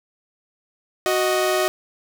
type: tone pair together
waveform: sawtooth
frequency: 370.1 / 623 Hz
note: F#4 / D#5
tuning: 0 / +2 cents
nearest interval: major sixth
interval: 902 cents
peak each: -17 dBFS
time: 1.06-1.68 s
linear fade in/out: 0 ms
effects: none